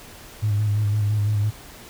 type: tone with vibrato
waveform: sine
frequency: 104.7 Hz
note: G#2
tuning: 15 cents sharp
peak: -17 dBFS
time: 0.42-1.51 s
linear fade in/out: 20 ms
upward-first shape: square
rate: 5.9 Hz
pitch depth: 30 cents each way
effects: tanh soft clip ceiling -14 dBFS + pink hiss -43 dBFS RMS until 1.89 s